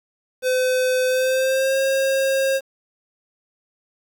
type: tone with pitch glide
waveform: square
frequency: 510 to 537.8 Hz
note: C5 to C5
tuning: -44 to +47 cents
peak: -18 dBFS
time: 0.42-2.61 s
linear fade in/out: 50 ms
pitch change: +91 cents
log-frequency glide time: 1.07-1.78 s
effects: 8-bit